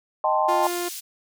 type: chord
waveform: sine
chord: A half-diminished seventh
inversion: second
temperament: equal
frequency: 622.3 / 784 / 880 / 1046.5 Hz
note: Eb5 / G5 / A5 / C6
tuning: 0 / 0 / 0 / 0 cents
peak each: -24 dBFS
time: 0.24-0.67 s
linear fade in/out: 2 ms
type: tone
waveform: sawtooth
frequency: 350.8 Hz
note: F4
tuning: 8 cents sharp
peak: -22 dBFS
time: 0.48-0.89 s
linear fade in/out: 10 ms
type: band-pass noise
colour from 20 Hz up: white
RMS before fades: -35 dBFS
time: 0.62-1.01 s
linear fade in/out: 20 ms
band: 3600 to 13000 Hz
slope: 12 dB/octave
effects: none